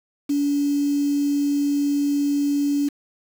sine tone with quantisation, 286.1 Hz, D4, 45 cents flat, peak -18 dBFS, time 0.29-2.89 s, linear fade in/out 10 ms, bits 6, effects none

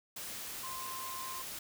sine tone in noise, 1046.5 Hz, C6, in tune, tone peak -42 dBFS, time 0.63-1.42 s, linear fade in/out 5 ms, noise white, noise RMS -43 dBFS, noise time 0.16-1.59 s, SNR -2 dB, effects none

